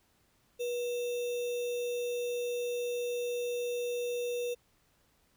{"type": "tone with sample-and-hold", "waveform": "sine", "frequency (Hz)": 483.9, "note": "B4", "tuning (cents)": -35, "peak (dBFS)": -31, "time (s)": [0.59, 4.55], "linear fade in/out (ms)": 20, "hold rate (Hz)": 3150, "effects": ["pink hiss -70 dBFS RMS until 5.36 s"]}